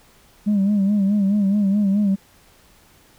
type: tone with vibrato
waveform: sine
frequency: 201.2 Hz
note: G3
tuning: 45 cents sharp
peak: -13 dBFS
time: 0.46-2.16 s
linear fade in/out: 20 ms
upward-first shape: sine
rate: 4.7 Hz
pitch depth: 76 cents each way
effects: tanh soft clip ceiling -13 dBFS + pink hiss -53 dBFS RMS until 3.18 s